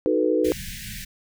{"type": "chord", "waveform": "sine", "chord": "B dominant seventh", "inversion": "first", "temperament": "equal", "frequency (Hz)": [311.1, 370, 440, 493.9], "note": ["D#4", "F#4", "A4", "B4"], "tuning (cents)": [0, 0, 0, 0], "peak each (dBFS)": [-23, -25, -24, -23], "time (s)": [0.06, 0.52], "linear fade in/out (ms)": 0}
{"type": "band-stop noise", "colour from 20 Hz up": "pink", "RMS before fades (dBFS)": -35, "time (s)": [0.44, 1.05], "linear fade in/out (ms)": 10, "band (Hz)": [220, 1600], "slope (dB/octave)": 96}
{"effects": []}